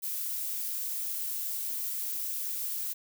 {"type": "noise", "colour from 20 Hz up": "violet", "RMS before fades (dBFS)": -34, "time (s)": [0.02, 2.94], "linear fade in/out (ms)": 20, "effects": []}